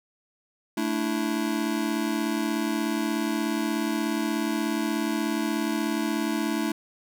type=chord; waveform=square; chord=A suspended fourth; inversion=none; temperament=just; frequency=220 / 293.3 / 330 Hz; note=A3 / D4 / E4; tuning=0 / -2 / +2 cents; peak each=-30 dBFS; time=0.77-6.72 s; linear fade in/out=5 ms; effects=none